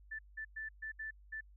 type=tone bursts at uneven times; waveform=sine; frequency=1760 Hz; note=A6; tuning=in tune; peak=-40 dBFS; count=6; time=0.11-0.19 / 0.37-0.45 / 0.56-0.69 / 0.82-0.92 / 0.99-1.11 / 1.32-1.41 s; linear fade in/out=10 ms; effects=added 50 Hz sine -57 dBFS peak until 1.56 s